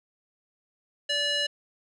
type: tone with band-pass filter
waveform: square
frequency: 580 Hz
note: D5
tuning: 22 cents flat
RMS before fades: -27 dBFS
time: 1.09-1.47 s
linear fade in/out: 10 ms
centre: 3300 Hz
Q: 2.1
effects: resampled to 24000 Hz